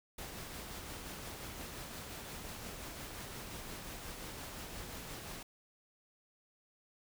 pink noise with tremolo, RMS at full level -45 dBFS, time 0.18-5.43 s, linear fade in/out 5 ms, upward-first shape sine, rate 5.7 Hz, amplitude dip 25%, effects none

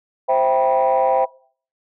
sine chord, C major seventh, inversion none, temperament equal with one note detuned, 523.3 / 659.3 / 784 / 973 Hz, C5 / E5 / G5 / B5, 0 / 0 / 0 / -26 cents, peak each -17 / -19 / -17 / -22 dBFS, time 0.28-1.26 s, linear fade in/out 20 ms, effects noise-tail reverb RT60 0.5 s tail -23 dB re dry + tanh soft clip ceiling -8 dBFS

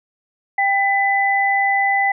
sine tone pair together, 791 / 2001 Hz, G5 / B6, +15 / +22 cents, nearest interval octave + major third, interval 1607 cents, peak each -17 dBFS, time 0.58-2.12 s, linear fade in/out 5 ms, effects none

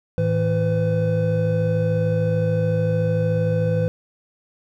triangle tone cluster, 108.4 / 161.9 / 505 Hz, A2 / E3 / B4, -25 / -31 / +39 cents, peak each -20 dBFS, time 0.18-3.88 s, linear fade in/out 0 ms, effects none

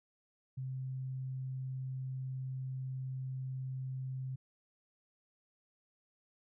sine tone, 130.81 Hz, C3, in tune, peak -37 dBFS, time 0.57-4.36 s, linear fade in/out 10 ms, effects none

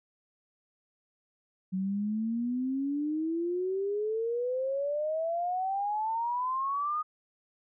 sine exponential sweep, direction up, 185 to 1244.5 Hz, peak -28 dBFS, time 1.72-7.03 s, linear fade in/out 20 ms, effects none

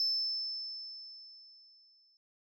sine tone with exponential decay, 5274 Hz, E8, in tune, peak -26 dBFS, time 0-2.17 s, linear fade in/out 1 ms, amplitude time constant 470 ms, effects tanh soft clip ceiling -24 dBFS

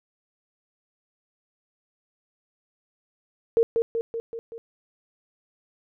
sine tone with echo, 459.3 Hz, A#4, 26 cents flat, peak -15 dBFS, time 3.57-3.63 s, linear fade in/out 0 ms, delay 190 ms, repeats 5, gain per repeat -4 dB, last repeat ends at 4.58 s, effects none

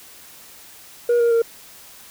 sine tone with pitch steps, 477.9 / 469.7 / 461.6 Hz, A#4 / A#4 / A#4, +43 / +13 / -17 cents, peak -11 dBFS, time 1.09-1.42 s, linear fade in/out 5 ms, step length 110 ms, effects tanh soft clip ceiling -13 dBFS + white hiss -44 dBFS RMS until 2.1 s

